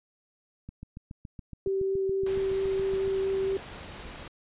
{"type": "click train", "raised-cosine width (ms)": 5, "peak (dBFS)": -28, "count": 18, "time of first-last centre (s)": [0.69, 3.078], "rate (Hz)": 7.12}
{"type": "tone with vibrato", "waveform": "sine", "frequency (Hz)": 386.4, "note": "G4", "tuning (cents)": -25, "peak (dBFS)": -25, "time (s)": [1.66, 3.57], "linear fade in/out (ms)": 2, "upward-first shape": "triangle", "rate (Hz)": 4.4, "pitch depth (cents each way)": 8}
{"type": "noise", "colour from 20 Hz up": "pink", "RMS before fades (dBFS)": -42, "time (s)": [2.26, 4.28], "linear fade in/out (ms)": 5}
{"effects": ["resampled to 8000 Hz"]}